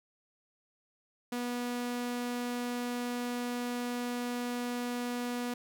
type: tone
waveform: sawtooth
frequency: 243.5 Hz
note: B3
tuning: 24 cents flat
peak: -29 dBFS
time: 1.32-5.54 s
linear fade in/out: 5 ms
effects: none